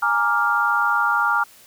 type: chord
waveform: sine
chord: Bb dominant seventh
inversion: third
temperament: equal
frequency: 830.6 / 932.3 / 1174.7 / 1396.9 Hz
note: Ab5 / Bb5 / D6 / F6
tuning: 0 / 0 / 0 / 0 cents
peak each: -25 / -24 / -23 / -19 dBFS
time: 0.02-1.44 s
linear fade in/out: 10 ms
effects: white hiss -49 dBFS RMS until 1.66 s